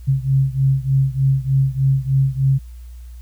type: beating tone pair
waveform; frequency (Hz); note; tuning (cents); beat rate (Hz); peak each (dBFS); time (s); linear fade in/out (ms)
sine; 133.8 / 137.1; C3 / C#3; +39 / -19; 3.3; -16 / -18; 0.07-2.59; 20
effects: added 60 Hz sine -33 dBFS peak until 3.21 s + white hiss -56 dBFS RMS until 3.21 s